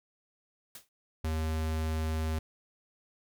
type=noise with exponential decay; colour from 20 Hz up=white; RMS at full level=-42 dBFS; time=0.75-0.89 s; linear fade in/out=2 ms; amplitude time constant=29 ms
type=tone; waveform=square; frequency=79.2 Hz; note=D#2; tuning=31 cents sharp; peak=-30 dBFS; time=1.24-2.39 s; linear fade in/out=5 ms
effects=none